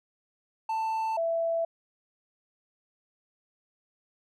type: tone pair in turn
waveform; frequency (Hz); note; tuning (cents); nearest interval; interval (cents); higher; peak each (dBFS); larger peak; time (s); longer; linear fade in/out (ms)
triangle / sine; 887 / 664.5; A5 / E5; +14 / +14; perfect fourth; 500; first; -25; neither; 0.69-1.17 / 1.17-1.65; neither; 5
effects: none